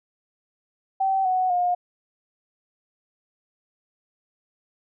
sine tone with pitch steps, 771 / 741.7 / 713.6 Hz, G5 / F#5 / F5, -29 / +4 / +37 cents, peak -19 dBFS, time 1-1.75 s, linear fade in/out 10 ms, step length 250 ms, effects none

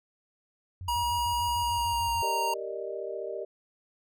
sine tone with vibrato, 77.78 Hz, D#2, in tune, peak -36 dBFS, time 0.81-2.22 s, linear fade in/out 0 ms, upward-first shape square, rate 6.7 Hz, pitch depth 290 cents each way
square tone with pitch glide, 956 to 929.3 Hz, A#5 to A#5, +43 to -6 cents, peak -27 dBFS, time 0.88-2.54 s, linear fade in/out 5 ms, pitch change -49 cents, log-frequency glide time 1.57-2.25 s
sine chord, Eb major seventh, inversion first, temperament equal, 392 / 466.2 / 587.3 / 622.3 Hz, G4 / Bb4 / D5 / Eb5, 0 / 0 / 0 / 0 cents, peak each -37 / -38 / -40 / -38 dBFS, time 2.22-3.45 s, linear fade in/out 10 ms
effects none

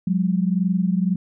sine tone pair together, 180.14 / 202 Hz, F#3 / G#3, -46 / -48 cents, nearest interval major second, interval 198 cents, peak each -19 / -22 dBFS, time 0.07-1.16 s, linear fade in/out 5 ms, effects none

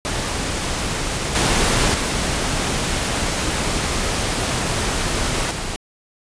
pink noise with level steps, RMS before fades -23 / -17 / -21 / -26 dBFS, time 0.05-5.76 s, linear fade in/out 0 ms, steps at 1.35 / 1.94 / 5.51 s, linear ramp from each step 2 ms, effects resampled to 22050 Hz

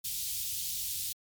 white band-stop noise, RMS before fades -35 dBFS, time 0.04-1.13 s, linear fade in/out 10 ms, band 130 to 3200 Hz, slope 24 dB/octave, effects MP3 96 kbps

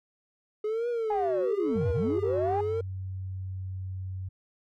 triangle tone with vibrato, 420 Hz, G#4, 19 cents sharp, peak -24 dBFS, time 0.64-2.81 s, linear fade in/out 5 ms, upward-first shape triangle, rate 1 Hz, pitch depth 250 cents each way
sine linear two-way sweep, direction down then up, 844 to 69.6 to 844 Hz, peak -25 dBFS, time 1.1-2.61 s, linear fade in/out 5 ms, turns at 1.91 s
sine tone with pitch glide, 95 to 93.75 Hz, F#2 to F#2, +46 to +23 cents, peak -32 dBFS, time 1.75-4.29 s, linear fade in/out 10 ms, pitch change -23 cents, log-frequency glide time 2-3.98 s
effects tanh soft clip ceiling -19 dBFS + MP3 64 kbps

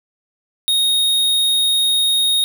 square tone, 3729 Hz, A#7, in tune, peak -14 dBFS, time 0.68-2.44 s, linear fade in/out 0 ms, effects none

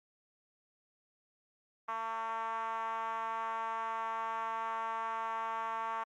5% pulse tone with band-pass filter, 225.2 Hz, A3, 40 cents sharp, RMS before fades -37 dBFS, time 1.88-6.04 s, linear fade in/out 10 ms, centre 1000 Hz, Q 4.9, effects Opus 24 kbps

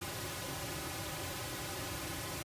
pink noise with comb filter, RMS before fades -40 dBFS, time 0.01-2.43 s, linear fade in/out 10 ms, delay 4.4 ms, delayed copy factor -0.95, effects high-pass 80 Hz 12 dB/octave + resampled to 32000 Hz

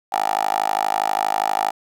10% pulse tone with high-pass filter, 52.4 Hz, G#1, 16 cents sharp, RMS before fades -21 dBFS, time 0.12-1.71 s, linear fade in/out 10 ms, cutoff 790 Hz, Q 6.1, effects none

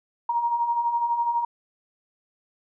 sine beating tone pair, 932.3 / 944.3 Hz, A#5 / A#5, 0 / +22 cents, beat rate 12 Hz, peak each -30 / -22 dBFS, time 0.29-1.45 s, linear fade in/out 5 ms, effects none

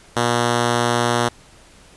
5% pulse tone, 120 Hz, B2, 49 cents flat, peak -5 dBFS, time 0.16-1.29 s, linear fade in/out 10 ms, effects pink hiss -48 dBFS RMS until 1.96 s + resampled to 24000 Hz

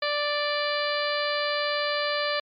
harmonic tone, 587 Hz, D5, 1 cent flat, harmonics 1 / 2 / 3 / 4 / 5 / 6 / 7 / 8, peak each -28 / -31 / -31 / -35 / -36 / -37 / -34 / -36 dBFS, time 0.02-2.4 s, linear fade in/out 5 ms, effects MP3 64 kbps

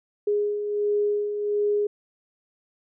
sine beating tone pair, 412.7 / 414.1 Hz, G#4 / G#4, -11 / -5 cents, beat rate 1.4 Hz, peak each -31 / -22 dBFS, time 0.27-1.87 s, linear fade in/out 5 ms, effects none

